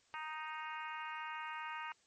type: harmonic tone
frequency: 311.1 Hz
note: D#4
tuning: in tune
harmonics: 3 / 4 / 5 / 6 / 7 / 8 / 9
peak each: -45 / -47 / -49 / -51 / -52 / -53 / -54 dBFS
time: 0.14-1.92 s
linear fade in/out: 0 ms
effects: white hiss -71 dBFS RMS until 2.06 s + MP3 32 kbps